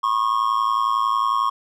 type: tone with amplitude modulation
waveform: triangle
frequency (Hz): 1091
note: C#6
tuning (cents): -28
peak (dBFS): -12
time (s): 0.03-1.5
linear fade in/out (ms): 10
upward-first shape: sine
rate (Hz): 111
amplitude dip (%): 85
effects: none